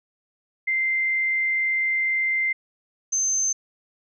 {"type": "tone pair in turn", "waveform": "sine", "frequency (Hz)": [2086, 6251], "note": ["C7", "G8"], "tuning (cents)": [-6, -6], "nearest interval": "octave + perfect fifth", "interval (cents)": 1900, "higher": "second", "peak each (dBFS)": -20, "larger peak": "neither", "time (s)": [[0.67, 2.53], [3.12, 3.53]], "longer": "first", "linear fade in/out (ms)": 10, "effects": []}